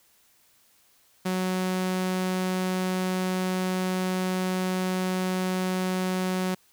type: tone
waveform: sawtooth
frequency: 185 Hz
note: F#3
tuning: in tune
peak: -21 dBFS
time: 1.25-6.55 s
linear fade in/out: 10 ms
effects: white hiss -62 dBFS RMS until 6.72 s